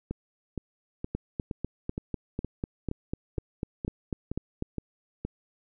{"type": "two click trains", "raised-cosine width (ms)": 3, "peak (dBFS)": [-19, -17], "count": [12, 15], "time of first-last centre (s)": [[0.11, 5.25], [1.15, 4.624]], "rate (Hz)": [2.14, 4.03], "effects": []}